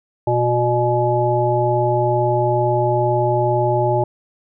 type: harmonic tone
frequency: 121.1 Hz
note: B2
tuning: 34 cents flat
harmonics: 1 / 3 / 5 / 7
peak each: -20 / -20 / -20 / -20 dBFS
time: 0.27-4.04 s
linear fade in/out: 5 ms
effects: none